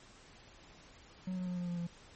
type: tone with pitch steps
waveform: triangle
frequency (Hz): 185 / 182.24 / 179.53 / 176.85 / 174.21 / 171.62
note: F#3 / F#3 / F3 / F3 / F3 / F3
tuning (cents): 0 / -26 / +48 / +22 / -4 / -30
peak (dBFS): -33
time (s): 1.27-1.87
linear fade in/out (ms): 5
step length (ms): 100
effects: pink hiss -58 dBFS RMS until 2.15 s + MP3 32 kbps